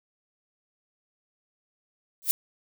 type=noise with exponential growth; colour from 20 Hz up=violet; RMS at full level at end=-17 dBFS; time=2.22-2.31 s; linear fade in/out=0 ms; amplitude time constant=19 ms; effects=none